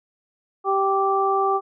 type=harmonic tone; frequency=390.2 Hz; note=G4; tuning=8 cents flat; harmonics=1 / 2 / 3; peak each=-22 / -22 / -22 dBFS; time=0.64-1.61 s; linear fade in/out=50 ms; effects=none